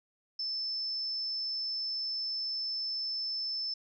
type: tone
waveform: sine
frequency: 5274 Hz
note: E8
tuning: in tune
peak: -32 dBFS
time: 0.39-3.74 s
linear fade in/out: 5 ms
effects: none